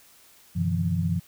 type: tone cluster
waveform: sine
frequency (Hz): 93.8 / 124.8 / 154.5 / 170.2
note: F#2 / B2 / D#3 / F3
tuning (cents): +24 / +19 / -12 / -44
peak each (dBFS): -27 / -34 / -31 / -25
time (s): 0.55-1.2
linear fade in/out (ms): 20
effects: white hiss -55 dBFS RMS until 1.27 s